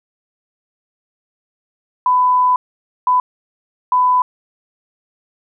sine tone bursts at uneven times, 1000 Hz, B5, 21 cents sharp, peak -10 dBFS, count 3, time 2.06-2.56 / 3.07-3.2 / 3.92-4.22 s, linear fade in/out 2 ms, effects none

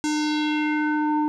square tone with low-pass filter sweep, 302.4 Hz, D#4, 49 cents flat, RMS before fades -23 dBFS, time 0.04-1.28 s, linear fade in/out 0 ms, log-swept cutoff 7400 to 760 Hz, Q 2.6, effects none

